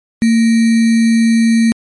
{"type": "tone with sample-and-hold", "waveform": "sine", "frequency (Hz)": 227.6, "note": "A#3", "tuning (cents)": -41, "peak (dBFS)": -7, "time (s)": [0.22, 1.72], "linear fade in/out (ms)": 0, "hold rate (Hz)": 2100, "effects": ["MP3 48 kbps"]}